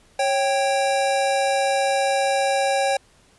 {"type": "tone pair together", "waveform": "square", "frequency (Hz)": [550, 785], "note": ["C#5", "G5"], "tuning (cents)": [-14, 2], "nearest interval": "tritone", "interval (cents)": 616, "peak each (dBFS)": -22, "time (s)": [0.19, 2.97], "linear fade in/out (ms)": 5, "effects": ["pink hiss -56 dBFS RMS until 3.38 s", "resampled to 24000 Hz"]}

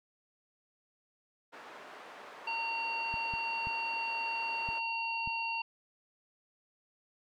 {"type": "band-pass noise", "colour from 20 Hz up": "white", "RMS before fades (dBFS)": -50, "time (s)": [1.52, 4.8], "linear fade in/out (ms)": 20, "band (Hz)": [390, 1400], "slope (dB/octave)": 12}
{"type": "harmonic tone", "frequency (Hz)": 916, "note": "A#5", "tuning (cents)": -31, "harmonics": [1, 3, 5], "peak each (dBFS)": [-36, -35, -46], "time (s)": [2.47, 5.62], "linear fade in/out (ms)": 5}
{"type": "clicks", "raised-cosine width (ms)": 5, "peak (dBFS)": -32, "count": 5, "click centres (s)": [3.141, 3.338, 3.671, 4.689, 5.275]}
{"effects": []}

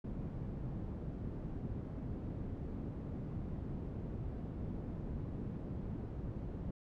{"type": "low-pass noise", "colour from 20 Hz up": "white", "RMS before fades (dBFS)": -42, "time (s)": [0.04, 6.71], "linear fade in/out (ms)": 5, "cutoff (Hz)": 190, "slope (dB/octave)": 12, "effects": []}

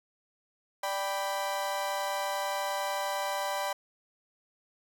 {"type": "chord", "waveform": "35% pulse", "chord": "G major", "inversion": "second", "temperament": "equal", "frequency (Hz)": [587.3, 784, 987.8], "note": ["D5", "G5", "B5"], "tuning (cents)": [0, 0, 0], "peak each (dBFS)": -33, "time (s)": [0.83, 3.73], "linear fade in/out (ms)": 5, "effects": []}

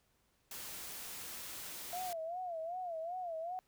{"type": "noise", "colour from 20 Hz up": "white", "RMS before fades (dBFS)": -46, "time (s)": [0.51, 2.13], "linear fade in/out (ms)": 2}
{"type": "tone with vibrato", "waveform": "sine", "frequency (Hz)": 689, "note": "F5", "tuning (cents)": -24, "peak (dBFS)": -38, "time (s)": [1.93, 3.59], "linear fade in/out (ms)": 0, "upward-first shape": "sine", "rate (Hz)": 2.6, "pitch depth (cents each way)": 130}
{"effects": ["pink hiss -75 dBFS RMS until 3.67 s"]}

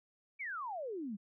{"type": "exponential sweep", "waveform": "sine", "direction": "down", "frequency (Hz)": [2367, 189.5], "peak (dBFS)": -38, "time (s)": [0.39, 1.17], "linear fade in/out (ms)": 20, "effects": []}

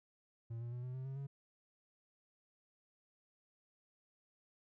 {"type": "tone with pitch steps", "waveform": "triangle", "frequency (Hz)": [115.3, 118.88, 122.58, 126.39, 130.32, 134.37, 138.55], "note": ["A#2", "A#2", "B2", "B2", "C3", "C3", "C#3"], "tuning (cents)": [-19, 34, -13, 40, -7, 46, -1], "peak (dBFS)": -39, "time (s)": [0.5, 1.27], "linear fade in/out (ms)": 10, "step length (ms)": 110, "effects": []}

